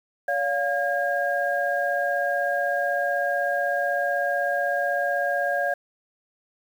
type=tone cluster; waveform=sine; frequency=569 / 705 / 1624 Hz; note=C#5 / F5 / G#6; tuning=+45 / +16 / -39 cents; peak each=-26 dBFS; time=0.28-5.74 s; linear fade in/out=5 ms; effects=8-bit